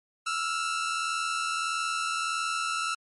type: tone pair together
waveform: sawtooth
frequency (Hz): 1320.4 / 1402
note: E6 / F6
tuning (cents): +2 / +6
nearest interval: minor second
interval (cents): 104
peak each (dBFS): -25 / -30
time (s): 0.26-2.95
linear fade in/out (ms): 10
effects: MP3 48 kbps